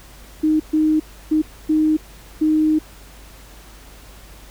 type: tone bursts at uneven times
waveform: sine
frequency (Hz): 310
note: D#4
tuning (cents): -6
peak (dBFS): -13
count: 5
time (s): 0.43-0.6 / 0.73-1 / 1.31-1.42 / 1.69-1.97 / 2.41-2.79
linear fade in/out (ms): 10
effects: added 50 Hz sine -42 dBFS peak until 4.5 s + pink hiss -45 dBFS RMS until 4.5 s